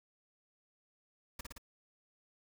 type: noise with echo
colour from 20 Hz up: pink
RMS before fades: -43 dBFS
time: 1.39-1.41 s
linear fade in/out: 5 ms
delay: 57 ms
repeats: 3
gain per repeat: -2 dB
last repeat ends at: 1.581 s
effects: none